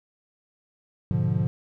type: chord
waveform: triangle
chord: G# diminished seventh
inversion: none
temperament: equal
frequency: 103.83 / 123.47 / 146.83 / 174.61 Hz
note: G#2 / B2 / D3 / F3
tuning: 0 / 0 / 0 / 0 cents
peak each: -25 dBFS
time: 1.11-1.47 s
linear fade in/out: 0 ms
effects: none